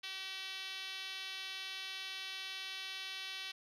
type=tone with band-pass filter; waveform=5% pulse; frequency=382.1 Hz; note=G4; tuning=44 cents flat; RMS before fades=-44 dBFS; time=0.03-3.52 s; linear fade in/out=10 ms; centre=3400 Hz; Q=1.3; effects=none